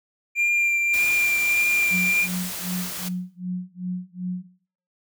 triangle tone with vibrato, 2385 Hz, D7, 26 cents sharp, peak -17 dBFS, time 0.35-2.28 s, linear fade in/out 50 ms, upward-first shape triangle, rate 1.7 Hz, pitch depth 14 cents each way
white noise, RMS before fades -32 dBFS, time 0.93-3.09 s, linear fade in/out 10 ms
sine tone with tremolo, 181.2 Hz, F#3, 36 cents flat, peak -22 dBFS, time 1.9-4.46 s, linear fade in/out 50 ms, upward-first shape sine, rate 2.6 Hz, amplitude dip 95%
effects noise-tail reverb RT60 0.5 s tail -17 dB re dry

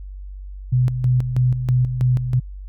sine tone with tremolo, 125.8 Hz, B2, 32 cents sharp, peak -13 dBFS, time 0.72-2.4 s, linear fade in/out 10 ms, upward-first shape square, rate 3.1 Hz, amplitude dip 60%, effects added 48 Hz sine -31 dBFS peak until 2.68 s

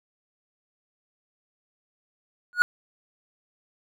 triangle tone with exponential growth, 1449 Hz, F#6, 37 cents flat, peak -8 dBFS, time 2.53-2.62 s, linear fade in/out 0 ms, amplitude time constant 18 ms, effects none

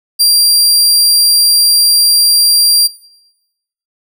sawtooth tone, 4745 Hz, D8, 17 cents sharp, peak -3 dBFS, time 0.19-2.88 s, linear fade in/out 20 ms, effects noise-tail reverb RT60 1.0 s tail -24 dB re dry

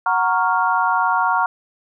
sine chord, Gb major seventh, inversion none, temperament equal, 740 / 932.3 / 1108.7 / 1396.9 Hz, Gb5 / Bb5 / Db6 / F6, 0 / 0 / 0 / 0 cents, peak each -22 / -19 / -21 / -21 dBFS, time 0.06-1.46 s, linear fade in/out 2 ms, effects none

